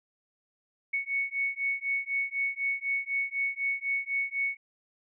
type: beating tone pair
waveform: sine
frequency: 2216 / 2220 Hz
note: C#7 / C#7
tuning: -1 / +2 cents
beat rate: 4 Hz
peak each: -31 dBFS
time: 0.93-4.57 s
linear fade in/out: 10 ms
effects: none